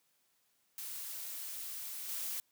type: noise with level steps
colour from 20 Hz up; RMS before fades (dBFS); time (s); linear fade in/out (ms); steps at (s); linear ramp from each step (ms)
blue; -43 / -39; 0.78-2.4; 0; 2.08; 20
effects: white hiss -75 dBFS RMS until 2.51 s + high-pass 100 Hz 12 dB/octave